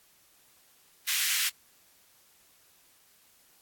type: high-pass noise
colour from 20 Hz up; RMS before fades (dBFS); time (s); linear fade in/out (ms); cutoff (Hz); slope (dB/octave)
pink; -28; 1.07-1.5; 20; 1800; 24
effects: white hiss -62 dBFS RMS until 3.61 s + AAC 64 kbps